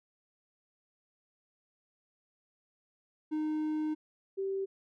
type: tone pair in turn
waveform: triangle / sine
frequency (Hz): 308.1 / 388.2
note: D#4 / G4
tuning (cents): -17 / -17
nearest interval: major third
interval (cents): 400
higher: second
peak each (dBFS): -28 / -31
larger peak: first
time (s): 3.31-3.95 / 4.37-4.66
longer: first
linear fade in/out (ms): 20
effects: none